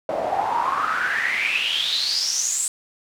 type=noise with band-pass filter sweep; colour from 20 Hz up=pink; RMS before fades=-23 dBFS; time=0.09-2.68 s; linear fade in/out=2 ms; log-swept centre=580 to 8200 Hz; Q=9.3; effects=none